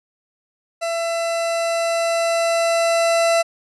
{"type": "tone with level ramp", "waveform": "40% pulse", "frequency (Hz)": 670, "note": "E5", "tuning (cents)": 28, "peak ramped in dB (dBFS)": [-20, -13], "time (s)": [0.81, 3.43], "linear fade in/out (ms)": 20, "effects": ["resampled to 24000 Hz"]}